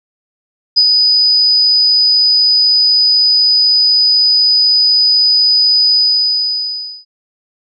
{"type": "tone with ADSR envelope", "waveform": "sine", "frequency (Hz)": 4978, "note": "D#8", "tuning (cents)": 0, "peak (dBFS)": -4, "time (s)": [0.76, 7.05], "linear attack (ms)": 17, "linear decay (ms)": 61, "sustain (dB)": -3, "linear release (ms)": 1100, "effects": []}